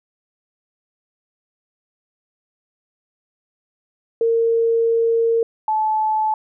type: tone pair in turn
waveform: sine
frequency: 458.9 / 866.3 Hz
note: A#4 / A5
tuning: -27 / -27 cents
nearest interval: major seventh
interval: 1100 cents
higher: second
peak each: -14 / -16 dBFS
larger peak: first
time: 4.21-5.43 / 5.68-6.34 s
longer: first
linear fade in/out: 2 ms
effects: none